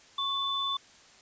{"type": "tone pair together", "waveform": "sine", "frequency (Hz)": [1100, 3508], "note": ["C#6", "A7"], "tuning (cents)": [-14, -6], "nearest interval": "octave + minor sixth", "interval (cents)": 2008, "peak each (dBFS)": [-32, -30], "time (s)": [0.18, 0.77], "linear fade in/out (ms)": 5, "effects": ["white hiss -56 dBFS RMS until 1.21 s", "resampled to 16000 Hz"]}